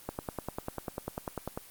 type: click train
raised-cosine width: 1 ms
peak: -19 dBFS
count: 16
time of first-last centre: 0.09-1.575 s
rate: 10.1 Hz
effects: white hiss -52 dBFS RMS until 1.7 s + Opus 24 kbps